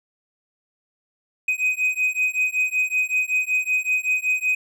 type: beating tone pair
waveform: triangle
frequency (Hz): 2506 / 2511.3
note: D#7 / D#7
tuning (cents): +12 / +15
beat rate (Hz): 5.3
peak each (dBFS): -21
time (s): 1.48-4.55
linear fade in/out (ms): 5
effects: none